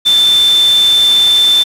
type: tone in noise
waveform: sine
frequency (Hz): 3544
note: A7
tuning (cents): +12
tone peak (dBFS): -6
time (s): 0.05-1.64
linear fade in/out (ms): 20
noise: white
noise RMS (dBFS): -21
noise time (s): 0.05-1.64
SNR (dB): +12
effects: low-pass 11000 Hz 12 dB/octave